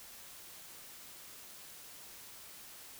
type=silence; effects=white hiss -52 dBFS RMS until 2.99 s